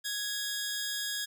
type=tone pair together; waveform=15% pulse; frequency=1661.2 / 3698 Hz; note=G#6 / A#7; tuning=0 / -15 cents; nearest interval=octave + major second; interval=1385 cents; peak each=-27 / -31 dBFS; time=0.04-1.26 s; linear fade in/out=20 ms; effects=none